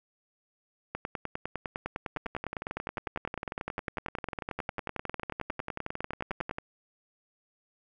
two click trains, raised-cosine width 0.5 ms, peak -18 / -19 dBFS, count 56 / 50, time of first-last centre 0.95-6.511 / 2.17-6.584 s, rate 9.89 / 11.1 Hz, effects none

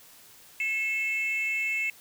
sine tone pair together, 2174 / 2637 Hz, C#7 / E7, -34 / 0 cents, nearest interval minor third, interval 334 cents, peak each -27 / -27 dBFS, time 0.6-1.9 s, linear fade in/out 2 ms, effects tanh soft clip ceiling -22 dBFS + white hiss -53 dBFS RMS until 2 s

